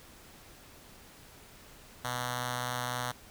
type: tone with notch filter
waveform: 5% pulse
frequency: 123.8 Hz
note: B2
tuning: 5 cents sharp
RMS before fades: -35 dBFS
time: 2.04-3.12 s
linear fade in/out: 10 ms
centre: 350 Hz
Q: 0.69
effects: pink hiss -54 dBFS RMS until 3.3 s